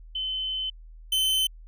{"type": "tone pair in turn", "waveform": ["sine", "45% pulse"], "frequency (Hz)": [3054, 3065], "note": ["G7", "G7"], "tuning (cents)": [-46, -40], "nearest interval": "unison", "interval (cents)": 6, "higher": "second", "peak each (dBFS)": [-27, -21], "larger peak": "second", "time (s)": [[0.15, 0.7], [1.12, 1.47]], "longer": "first", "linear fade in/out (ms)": 5, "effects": ["added 40 Hz sine -43 dBFS peak until 1.67 s"]}